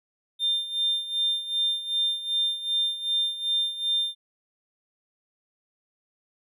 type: tone with tremolo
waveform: triangle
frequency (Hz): 3600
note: A7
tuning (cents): +39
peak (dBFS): -18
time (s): 0.39-4.15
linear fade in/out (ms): 50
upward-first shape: sine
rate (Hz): 2.6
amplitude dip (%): 80
effects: tanh soft clip ceiling -18 dBFS